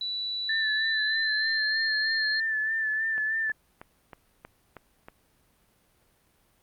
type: tone with pitch glide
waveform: sine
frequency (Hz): 3951 to 4210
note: B7 to C8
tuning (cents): 0 to +10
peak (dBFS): -29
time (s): 0.01-2.4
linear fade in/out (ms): 2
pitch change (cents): +110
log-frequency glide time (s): 0.81-1.79
type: tone with vibrato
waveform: sine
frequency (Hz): 1760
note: A6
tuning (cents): 0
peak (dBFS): -25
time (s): 0.49-3.52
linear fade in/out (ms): 5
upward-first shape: sine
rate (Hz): 3.2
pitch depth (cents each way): 35
type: click train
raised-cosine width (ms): 0.5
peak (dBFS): -27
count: 7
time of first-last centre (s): 3.18-5.085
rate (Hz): 3.15
effects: pink hiss -66 dBFS RMS until 6.62 s + Opus 48 kbps